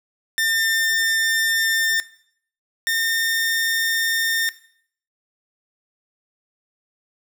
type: tone pair in turn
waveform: sawtooth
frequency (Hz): 1801 / 1817.7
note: A6 / A#6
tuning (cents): +40 / -44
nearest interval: unison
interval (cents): 16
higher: second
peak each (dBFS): -15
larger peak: neither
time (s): 0.38-2 / 2.87-4.49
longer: neither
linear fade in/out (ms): 0
effects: noise-tail reverb RT60 0.6 s tail -17 dB re dry